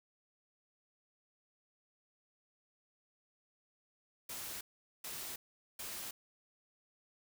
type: noise bursts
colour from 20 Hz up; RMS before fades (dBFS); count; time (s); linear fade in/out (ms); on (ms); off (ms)
white; -44; 3; 4.29-6.11; 5; 320; 430
effects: none